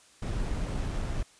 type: noise with sample-and-hold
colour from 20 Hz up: brown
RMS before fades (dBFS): -31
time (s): 0.22-1.23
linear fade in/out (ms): 5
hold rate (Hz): 8820
effects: white hiss -58 dBFS RMS until 1.39 s + resampled to 22050 Hz